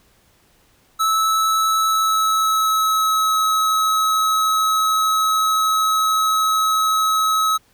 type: tone with pitch glide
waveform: square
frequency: 1305 to 1284.1 Hz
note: E6 to E6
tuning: -18 to -46 cents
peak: -16 dBFS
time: 0.99-7.58 s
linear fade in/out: 20 ms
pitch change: -28 cents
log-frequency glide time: 1.87-3.35 s
effects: pink hiss -57 dBFS RMS until 7.73 s

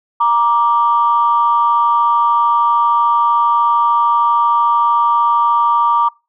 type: tone pair together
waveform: sine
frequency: 941.6 / 1174.7 Hz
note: A#5 / D6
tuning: +17 / 0 cents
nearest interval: major third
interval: 383 cents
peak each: -12 dBFS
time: 0.2-6.09 s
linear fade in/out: 10 ms
effects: noise-tail reverb RT60 0.3 s tail -26 dB re dry + tanh soft clip ceiling -2 dBFS

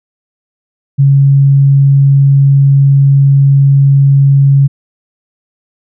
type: tone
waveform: sine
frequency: 138.59 Hz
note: C#3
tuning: in tune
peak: -3 dBFS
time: 0.98-4.68 s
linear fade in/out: 20 ms
effects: none

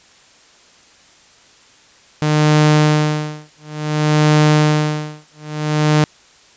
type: tone with tremolo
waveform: sawtooth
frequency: 151.8 Hz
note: D#3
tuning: 42 cents flat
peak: -5 dBFS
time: 2.22-6.04 s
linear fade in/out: 0 ms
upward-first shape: sine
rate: 0.57 Hz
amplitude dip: 100%
effects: white hiss -48 dBFS RMS until 6.56 s + resampled to 16000 Hz

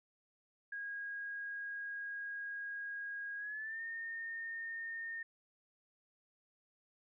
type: tone with pitch glide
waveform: sine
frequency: 1638 to 1828 Hz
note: G#6 to A#6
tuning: -24 to -34 cents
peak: -40 dBFS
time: 0.72-5.23 s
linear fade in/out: 5 ms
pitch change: +190 cents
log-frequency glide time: 3.37-3.82 s
effects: none

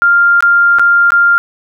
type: tone with dropouts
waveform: sine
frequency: 1396.9 Hz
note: F6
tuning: in tune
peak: -5 dBFS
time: 0.02-1.38 s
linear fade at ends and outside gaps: 0 ms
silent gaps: 0.406-0.425 / 0.786-0.795 / 1.105-1.12 s
effects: none

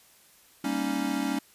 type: chord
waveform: square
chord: Eb dominant seventh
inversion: first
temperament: equal with one note detuned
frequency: 199.08 / 233.1 / 277.2 / 311.1 Hz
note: G3 / Bb3 / Db4 / Eb4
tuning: +27 / 0 / 0 / 0 cents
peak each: -35 / -35 / -30 / -35 dBFS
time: 0.64-1.39 s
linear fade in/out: 5 ms
effects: white hiss -58 dBFS RMS until 1.54 s + resampled to 32000 Hz

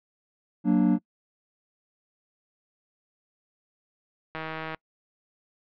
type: chord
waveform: triangle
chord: Gb augmented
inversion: none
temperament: equal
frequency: 185 / 233.1 / 293.7 Hz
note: Gb3 / Bb3 / D4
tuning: 0 / 0 / 0 cents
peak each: -21 dBFS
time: 0.64-0.99 s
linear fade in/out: 50 ms
type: click train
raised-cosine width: 0.3 ms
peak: -16 dBFS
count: 64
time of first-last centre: 4.35-4.746 s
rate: 159 Hz
effects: noise-tail reverb RT60 0.1 s tail -26 dB re dry + low-pass 2000 Hz 12 dB/octave

